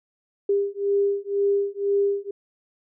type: beating tone pair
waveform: sine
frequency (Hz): 400 / 402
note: G4 / G4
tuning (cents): +35 / +44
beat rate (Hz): 2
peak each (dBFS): -23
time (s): 0.49-2.31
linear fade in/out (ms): 5
effects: none